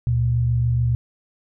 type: tone pair together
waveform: sine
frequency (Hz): 71.9 / 118.81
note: D2 / A#2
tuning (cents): -36 / +33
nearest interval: major sixth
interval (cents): 869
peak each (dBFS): -25 / -17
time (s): 0.07-0.95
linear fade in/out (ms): 0
effects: none